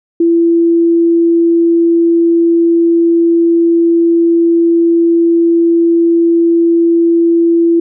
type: tone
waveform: sine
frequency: 336.4 Hz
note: E4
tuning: 35 cents sharp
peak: -6 dBFS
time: 0.2-7.8 s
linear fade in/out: 5 ms
effects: none